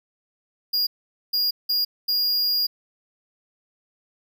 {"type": "tone bursts at uneven times", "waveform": "square", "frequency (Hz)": 4843, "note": "D#8", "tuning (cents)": -48, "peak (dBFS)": -20, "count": 4, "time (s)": [[0.73, 0.87], [1.33, 1.51], [1.69, 1.85], [2.08, 2.67]], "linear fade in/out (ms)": 10, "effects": []}